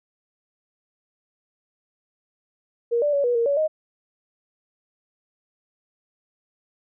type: tone with pitch steps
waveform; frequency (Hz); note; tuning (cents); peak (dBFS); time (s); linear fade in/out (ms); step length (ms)
sine; 470.8 / 586 / 565 / 484.9 / 465.5 / 566 / 623; A#4 / D5 / C#5 / B4 / A#4 / C#5 / D#5; +17 / -4 / +33 / -32 / -2 / +36 / +2; -18; 2.91-3.68; 20; 110
effects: none